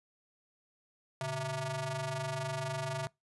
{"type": "ring-modulated tone", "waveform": "sawtooth", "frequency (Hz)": 260, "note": "C4", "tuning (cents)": -11, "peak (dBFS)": -27, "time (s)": [1.21, 3.07], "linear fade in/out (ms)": 0, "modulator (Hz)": 402, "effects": ["noise-tail reverb RT60 0.2 s tail -25 dB re dry", "resampled to 24000 Hz"]}